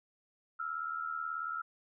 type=tone pair together; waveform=sine; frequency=1318.5 / 1396.9 Hz; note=E6 / F6; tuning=0 / 0 cents; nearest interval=minor second; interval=100 cents; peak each=-37 / -39 dBFS; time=0.59-1.62 s; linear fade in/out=10 ms; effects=none